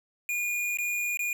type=tone with dropouts; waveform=square; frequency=2434 Hz; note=D#7; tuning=39 cents flat; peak=-28 dBFS; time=0.29-1.33 s; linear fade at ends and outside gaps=1 ms; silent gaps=0.772-0.786 / 1.172-1.192 s; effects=none